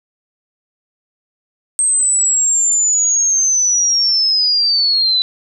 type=linear sweep; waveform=sine; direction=down; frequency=8372 to 3963 Hz; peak=-11 dBFS; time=1.79-5.22 s; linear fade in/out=0 ms; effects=none